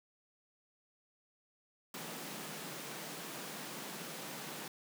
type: high-pass noise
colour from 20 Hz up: pink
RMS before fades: -45 dBFS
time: 1.94-4.68 s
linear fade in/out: 2 ms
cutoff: 140 Hz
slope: 96 dB/octave
effects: none